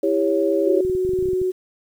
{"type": "chord", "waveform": "sine", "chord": "C# diminished", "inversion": "first", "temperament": "equal with one note detuned", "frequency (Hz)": [329.6, 399.3, 554.4], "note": ["E4", "G4", "C#5"], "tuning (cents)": [0, 32, 0], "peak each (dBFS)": [-21, -20, -21], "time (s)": [0.03, 0.81], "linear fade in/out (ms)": 5}
{"type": "tone", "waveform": "sine", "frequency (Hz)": 370, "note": "F#4", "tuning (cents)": 0, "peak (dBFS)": -18, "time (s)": [0.66, 1.52], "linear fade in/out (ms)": 20}
{"type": "clicks", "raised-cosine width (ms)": 5, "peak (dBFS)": -22, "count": 12, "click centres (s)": [0.85, 0.898, 0.951, 1.05, 1.092, 1.135, 1.189, 1.226, 1.257, 1.287, 1.333, 1.416]}
{"effects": ["8-bit"]}